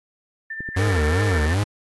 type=tone with tremolo; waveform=sine; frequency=1784 Hz; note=A6; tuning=23 cents sharp; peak=-27 dBFS; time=0.5-1.54 s; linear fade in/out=5 ms; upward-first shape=sine; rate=13 Hz; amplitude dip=45%
type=clicks; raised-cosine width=3 ms; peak=-21 dBFS; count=4; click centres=0.606 / 0.689 / 0.875 / 0.977 s
type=tone with vibrato; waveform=45% pulse; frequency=88.1 Hz; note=F2; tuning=16 cents sharp; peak=-18 dBFS; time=0.76-1.64 s; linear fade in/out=10 ms; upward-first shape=sine; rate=2.6 Hz; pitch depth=290 cents each way
type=harmonic tone; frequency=455.9 Hz; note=A#4; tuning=39 cents flat; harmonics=1 / 3 / 5; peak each=-26 / -36 / -40 dBFS; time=0.79-1.46 s; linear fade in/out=0 ms
effects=AAC 32 kbps